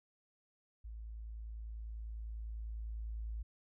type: tone with level ramp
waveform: sine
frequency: 55 Hz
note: A1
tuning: in tune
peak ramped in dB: -44 to -38 dBFS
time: 0.84-3.43 s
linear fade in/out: 10 ms
effects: none